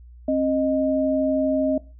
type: tone pair together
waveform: sine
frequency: 267.5 / 620 Hz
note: C4 / D#5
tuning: +38 / -6 cents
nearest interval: octave + minor third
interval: 1456 cents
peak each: -21 dBFS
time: 0.28-1.78 s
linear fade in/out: 5 ms
effects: noise-tail reverb RT60 0.3 s tail -19 dB re dry + added 60 Hz sine -42 dBFS peak until 1.99 s